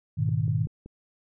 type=chord; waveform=sine; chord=G# minor; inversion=none; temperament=equal with one note detuned; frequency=103.83 / 121.91 / 155.56 Hz; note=G#2 / B2 / D#3; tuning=0 / -22 / 0 cents; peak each=-27 dBFS; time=0.17-0.67 s; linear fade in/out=20 ms
type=click train; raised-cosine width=3 ms; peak=-30 dBFS; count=4; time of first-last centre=0.29-0.86 s; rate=5.26 Hz
effects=none